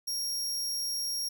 sawtooth tone, 5588 Hz, F8, in tune, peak -28 dBFS, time 0.07-1.29 s, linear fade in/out 10 ms, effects none

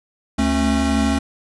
square tone cluster, 72.1 / 219.5 / 272 Hz, D2 / A3 / C#4, -31 / -4 / -33 cents, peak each -23 / -21 / -20 dBFS, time 0.38-1.19 s, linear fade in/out 10 ms, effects resampled to 24000 Hz

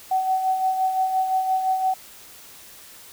sine tone with tremolo, 755 Hz, F#5, 35 cents sharp, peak -17 dBFS, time 0.11-1.94 s, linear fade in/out 5 ms, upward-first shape sine, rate 5.8 Hz, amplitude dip 50%, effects white hiss -45 dBFS RMS until 3.12 s

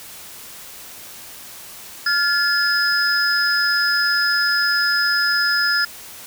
sine tone cluster, 1399 / 1716 / 5060 Hz, F6 / A6 / D#8, +3 / -44 / +28 cents, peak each -20 dBFS, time 2.06-5.85 s, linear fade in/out 5 ms, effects white hiss -38 dBFS RMS until 6.26 s

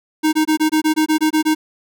square tone bursts, 311.1 Hz, D#4, in tune, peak -13 dBFS, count 11, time 0.23-1.55 s, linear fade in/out 20 ms, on 100 ms, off 22 ms, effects none

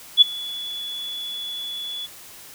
sine tone with ADSR envelope, 3421 Hz, A7, 49 cents flat, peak -5 dBFS, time 0.17-2.07 s, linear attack 45 ms, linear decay 14 ms, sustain -23 dB, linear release 22 ms, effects white hiss -43 dBFS RMS until 2.54 s

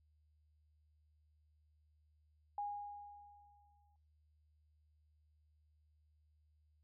sine tone with exponential decay, 820 Hz, G#5, 22 cents flat, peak -37 dBFS, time 2.58-3.96 s, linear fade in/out 2 ms, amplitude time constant 300 ms, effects noise-tail reverb RT60 0.3 s tail -19 dB re dry + added 76 Hz sine -70 dBFS peak until 6.83 s

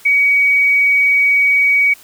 sine tone, 2259 Hz, C#7, 32 cents sharp, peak -9 dBFS, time 0.05-1.94 s, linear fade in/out 10 ms, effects white hiss -43 dBFS RMS until 2.03 s

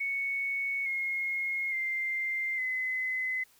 sine tone with pitch steps, 2217 / 2154 / 2093 / 2033 Hz, C#7 / C7 / C7 / B6, 0 / +50 / 0 / +50 cents, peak -29 dBFS, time 0-3.44 s, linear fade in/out 10 ms, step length 860 ms, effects white hiss -63 dBFS RMS until 3.59 s

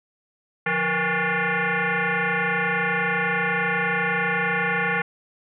sine tone with frequency modulation, 174.61 Hz, F3, in tune, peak -20 dBFS, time 0.66-5.02 s, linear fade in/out 5 ms, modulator 321 Hz, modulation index 6.7, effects none

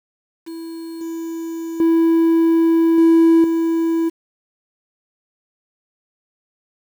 triangle tone with level steps, 329.6 Hz, E4, in tune, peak -26 / -22 / -9 / -6 / -13 dBFS, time 0.46-4.1 s, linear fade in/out 20 ms, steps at 1.01 / 1.8 / 2.98 / 3.44 s, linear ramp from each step 2 ms, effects tanh soft clip ceiling -2 dBFS + 7-bit

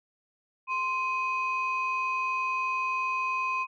sine tone pair together, 1045.2 / 2512 Hz, C6 / D#7, -2 / +16 cents, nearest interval octave + minor third, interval 1518 cents, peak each -27 / -30 dBFS, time 0.67-3.67 s, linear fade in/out 50 ms, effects tanh soft clip ceiling -21 dBFS

